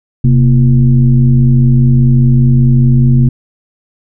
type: tone with frequency modulation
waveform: sine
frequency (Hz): 130.81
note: C3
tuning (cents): 0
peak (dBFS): -4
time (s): 0.24-3.29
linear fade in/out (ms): 5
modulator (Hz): 105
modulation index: 0.79
effects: none